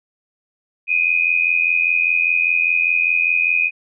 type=tone pair together; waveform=sine; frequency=2442 / 2527 Hz; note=D#7 / D#7; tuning=-33 / +26 cents; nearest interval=minor second; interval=59 cents; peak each=-17 dBFS; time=0.87-3.71 s; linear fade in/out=50 ms; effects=none